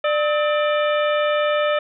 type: harmonic tone with a mistuned harmonic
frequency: 595 Hz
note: D5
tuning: 22 cents sharp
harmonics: 1 / 2 / 3 / 4 / 5 / 6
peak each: -18 / -24 / -28 / -30 / -32 / -34 dBFS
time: 0.04-1.79 s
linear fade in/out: 5 ms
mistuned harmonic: 2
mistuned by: +130 cents
effects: none